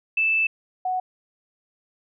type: tone pair in turn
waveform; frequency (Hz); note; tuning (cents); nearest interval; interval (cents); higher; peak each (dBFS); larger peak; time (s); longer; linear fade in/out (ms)
sine; 2637 / 740; E7 / F#5; 0 / 0; octave + minor seventh; 2200; first; -18 / -22; first; 0.17-0.47 / 0.85-1; first; 5
effects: none